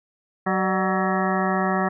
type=harmonic tone with a mistuned harmonic; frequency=188.1 Hz; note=F#3; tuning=29 cents sharp; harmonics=1 / 2 / 3 / 4 / 5 / 6 / 7 / 9 / 10; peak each=-24 / -28 / -30 / -26 / -33 / -29 / -30 / -32 / -32 dBFS; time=0.46-1.89 s; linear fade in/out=10 ms; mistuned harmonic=3; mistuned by=+84 cents; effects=none